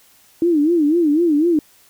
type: tone with vibrato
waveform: sine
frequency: 318 Hz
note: D#4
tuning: 38 cents sharp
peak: -12 dBFS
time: 0.42-1.59 s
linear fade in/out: 2 ms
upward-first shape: sine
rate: 4 Hz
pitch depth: 170 cents each way
effects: white hiss -52 dBFS RMS until 1.89 s